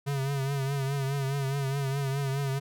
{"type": "tone with vibrato", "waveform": "square", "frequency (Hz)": 137.7, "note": "C#3", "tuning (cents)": -11, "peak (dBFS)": -28, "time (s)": [0.06, 2.6], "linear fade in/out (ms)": 20, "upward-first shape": "triangle", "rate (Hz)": 4.8, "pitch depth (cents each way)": 65, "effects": []}